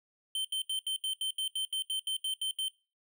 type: tone bursts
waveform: square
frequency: 3100 Hz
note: G7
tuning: 20 cents flat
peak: -31 dBFS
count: 14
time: 0.35-2.683 s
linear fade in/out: 2 ms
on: 97 ms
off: 75 ms
effects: noise-tail reverb RT60 0.3 s tail -20 dB re dry